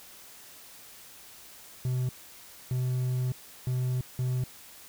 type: tone bursts at uneven times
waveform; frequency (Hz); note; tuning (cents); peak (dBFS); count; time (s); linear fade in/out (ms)
triangle; 126.8; B2; +46; -24; 4; 1.85-2.09 / 2.71-3.32 / 3.67-4.01 / 4.19-4.44; 2
effects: white hiss -50 dBFS RMS until 4.88 s